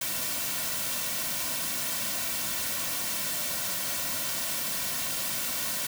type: noise with comb filter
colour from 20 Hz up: white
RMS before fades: -31 dBFS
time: 0.01-5.87 s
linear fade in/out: 5 ms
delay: 2.4 ms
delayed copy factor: -0.6
effects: none